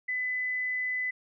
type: tone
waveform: sine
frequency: 2006 Hz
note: B6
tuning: 26 cents sharp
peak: -28 dBFS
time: 0.08-1.11 s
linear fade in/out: 10 ms
effects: none